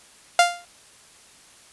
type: tone with exponential decay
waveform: sawtooth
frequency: 698.5 Hz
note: F5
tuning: in tune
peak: -6 dBFS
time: 0.39-0.65 s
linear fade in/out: 2 ms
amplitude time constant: 55 ms
effects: white hiss -51 dBFS RMS until 1.72 s + resampled to 24000 Hz